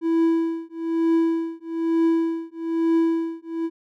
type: tone with tremolo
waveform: triangle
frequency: 329.6 Hz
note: E4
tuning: in tune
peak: -13 dBFS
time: 0.01-3.7 s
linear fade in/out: 50 ms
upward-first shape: triangle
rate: 1.1 Hz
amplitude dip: 100%
effects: none